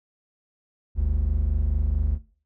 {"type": "tone pair together", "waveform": "triangle", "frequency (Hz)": [49.26, 73.8], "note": ["G1", "D2"], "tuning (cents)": [9, 9], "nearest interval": "perfect fifth", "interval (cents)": 700, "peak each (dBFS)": -20, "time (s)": [0.95, 2.19], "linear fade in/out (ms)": 50, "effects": ["noise-tail reverb RT60 0.4 s tail -19 dB re dry", "tanh soft clip ceiling -11 dBFS"]}